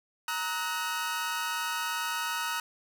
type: chord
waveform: sawtooth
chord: D# minor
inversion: second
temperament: equal with one note detuned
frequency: 932.3 / 1277.3 / 1480 Hz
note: A#5 / D#6 / F#6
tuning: 0 / +45 / 0 cents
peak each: -31 dBFS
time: 0.28-2.6 s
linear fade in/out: 2 ms
effects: none